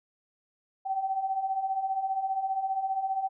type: beating tone pair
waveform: sine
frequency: 758 / 773 Hz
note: F#5 / G5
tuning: +42 / -24 cents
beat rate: 15 Hz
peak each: -34 / -28 dBFS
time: 0.85-3.29 s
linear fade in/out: 20 ms
effects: none